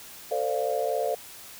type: chord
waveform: sine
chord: D minor seventh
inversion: second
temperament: equal with one note detuned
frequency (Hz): 448.7 / 523.3 / 587.3 / 698.5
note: A4 / C5 / D5 / F5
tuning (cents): +34 / 0 / 0 / 0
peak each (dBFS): -30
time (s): 0.31-1.15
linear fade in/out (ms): 5
effects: white hiss -45 dBFS RMS until 1.59 s